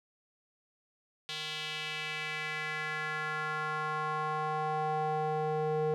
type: tone with band-pass filter sweep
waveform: square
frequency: 154.3 Hz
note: D#3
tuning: 14 cents flat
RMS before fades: -34 dBFS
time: 1.29-5.94 s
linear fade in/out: 0 ms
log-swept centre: 3500 to 520 Hz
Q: 2.6
effects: none